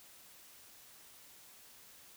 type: silence
effects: white hiss -58 dBFS RMS until 2.16 s